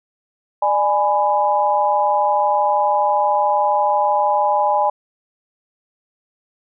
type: chord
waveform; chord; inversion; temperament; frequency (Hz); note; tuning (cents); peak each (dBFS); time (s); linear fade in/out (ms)
sine; G# diminished; second; just; 598 / 830.6 / 996.7; D5 / G#5 / B5; +31 / 0 / +16; -20 / -16 / -20; 0.62-4.9; 5
effects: none